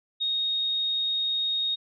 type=tone; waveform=sine; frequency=3729 Hz; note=A#7; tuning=in tune; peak=-24 dBFS; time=0.2-1.76 s; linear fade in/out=20 ms; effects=none